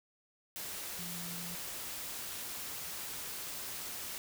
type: tone in noise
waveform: sine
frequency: 173.4 Hz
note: F3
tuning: 12 cents flat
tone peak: -45 dBFS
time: 0.99-1.55 s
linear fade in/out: 0 ms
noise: white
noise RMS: -42 dBFS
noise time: 0.56-4.18 s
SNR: -6 dB
effects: none